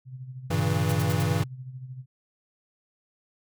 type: tone with tremolo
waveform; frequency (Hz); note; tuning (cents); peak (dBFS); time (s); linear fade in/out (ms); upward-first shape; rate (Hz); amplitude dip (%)
sine; 128.8; C3; -27; -34; 0.05-2.06; 50; sine; 13; 60
type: chord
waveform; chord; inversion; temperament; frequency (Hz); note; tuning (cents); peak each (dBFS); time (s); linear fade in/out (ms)
square; G diminished seventh; none; equal with one note detuned; 98 / 116.54 / 138.59 / 161.7; G2 / Bb2 / Db3 / Fb3; 0 / 0 / 0 / -33; -28 / -31 / -30 / -28; 0.5-1.44; 10
type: noise bursts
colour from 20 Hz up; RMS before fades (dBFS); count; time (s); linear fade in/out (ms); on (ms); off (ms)
white; -37; 4; 0.89-1.229; 5; 33; 69
effects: none